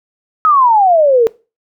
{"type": "exponential sweep", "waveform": "sine", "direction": "down", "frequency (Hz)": [1294, 440], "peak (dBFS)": -6, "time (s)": [0.45, 1.27], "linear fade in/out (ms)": 0, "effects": ["noise-tail reverb RT60 0.3 s tail -21 dB re dry"]}